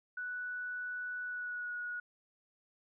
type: tone with pitch glide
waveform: sine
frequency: 1480 to 1456.3 Hz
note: F#6 to F#6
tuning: 0 to -28 cents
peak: -37 dBFS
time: 0.17-2 s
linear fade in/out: 5 ms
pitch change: -28 cents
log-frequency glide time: 1.24-1.73 s
effects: none